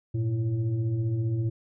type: tone with frequency modulation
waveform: sine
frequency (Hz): 116.54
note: A#2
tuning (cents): 0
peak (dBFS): -24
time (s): 0.14-1.5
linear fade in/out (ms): 10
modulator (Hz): 218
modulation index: 0.6
effects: none